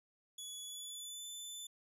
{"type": "tone with pitch glide", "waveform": "20% pulse", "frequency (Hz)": [3400, 3514], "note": ["G#7", "A7"], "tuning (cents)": [40, -3], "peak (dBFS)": -39, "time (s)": [0.38, 1.67], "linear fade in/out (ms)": 5, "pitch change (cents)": 57, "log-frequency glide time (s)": [0.65, 1.25], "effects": []}